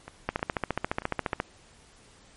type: two click trains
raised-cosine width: 0.5 ms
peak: -24 / -11 dBFS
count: 5 / 17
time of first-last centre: 0.08-1.334 / 0.29-1.401 s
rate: 3.19 / 14.4 Hz
effects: pink hiss -56 dBFS RMS until 2.36 s + MP3 48 kbps